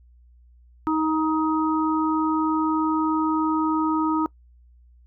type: harmonic tone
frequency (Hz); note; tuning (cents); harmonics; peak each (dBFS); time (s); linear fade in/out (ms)
314.4; D#4; +18; 1 / 3 / 4; -21 / -26 / -27; 0.87-4.26; 0
effects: noise-tail reverb RT60 0.1 s tail -23 dB re dry + added 60 Hz sine -50 dBFS peak until 5.06 s